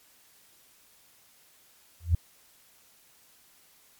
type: tone with exponential growth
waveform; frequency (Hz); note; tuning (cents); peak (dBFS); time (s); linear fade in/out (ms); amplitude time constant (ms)
sine; 84.2; E2; +37; -15; 2-2.15; 5; 32
effects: white hiss -60 dBFS RMS until 3.99 s + MP3 96 kbps